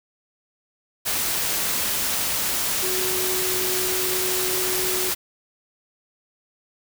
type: tone in noise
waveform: sine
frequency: 370 Hz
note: F#4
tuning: in tune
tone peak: -28 dBFS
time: 2.82-5.11 s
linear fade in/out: 20 ms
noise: white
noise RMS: -24 dBFS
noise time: 1.05-5.15 s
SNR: -7 dB
effects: none